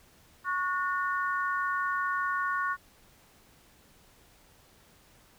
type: tone cluster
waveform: sine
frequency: 1109 / 1454 / 1816 Hz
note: C#6 / F#6 / A#6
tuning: 0 / -31 / -46 cents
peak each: -30 / -31 / -37 dBFS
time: 0.44-2.77 s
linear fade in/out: 50 ms
effects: pink hiss -60 dBFS RMS until 5.38 s